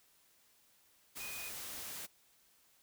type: tone in noise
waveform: sine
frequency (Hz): 2480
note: D#7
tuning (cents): -6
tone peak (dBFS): -46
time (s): 1.19-1.5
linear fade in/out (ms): 20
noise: white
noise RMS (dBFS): -45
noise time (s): 1.15-2.07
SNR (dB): -4
effects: white hiss -69 dBFS RMS until 2.82 s